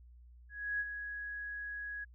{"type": "tone with ADSR envelope", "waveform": "sine", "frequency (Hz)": 1666, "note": "G#6", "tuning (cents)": 5, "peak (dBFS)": -31, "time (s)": [0.49, 2.05], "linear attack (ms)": 310, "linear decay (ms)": 39, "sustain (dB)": -8, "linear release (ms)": 16, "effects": ["added 60 Hz sine -54 dBFS peak until 2.14 s"]}